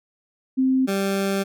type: tone pair in turn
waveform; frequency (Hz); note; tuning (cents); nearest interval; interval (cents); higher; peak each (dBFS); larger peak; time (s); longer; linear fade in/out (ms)
sine / 20% pulse; 261.6 / 195.98; C4 / G3; 0 / 0; perfect fourth; 500; first; -16; neither; 0.57-0.87 / 0.87-1.44; second; 20
effects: none